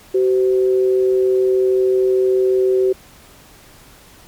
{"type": "tone pair together", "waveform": "sine", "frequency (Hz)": [380, 513.6], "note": ["F#4", "C5"], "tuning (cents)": [46, -32], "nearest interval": "perfect fourth", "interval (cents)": 522, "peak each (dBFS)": [-12, -23], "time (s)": [0.14, 2.93], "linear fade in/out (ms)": 10, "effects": ["pink hiss -45 dBFS RMS until 4.27 s", "MP3 96 kbps"]}